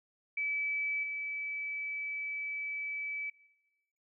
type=tone with level steps; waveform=sine; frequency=2300 Hz; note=D7; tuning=37 cents flat; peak=-31 / -35 dBFS; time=0.37-3.3 s; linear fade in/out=5 ms; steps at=1.03 s; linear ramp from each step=5 ms; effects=noise-tail reverb RT60 1.0 s tail -20 dB re dry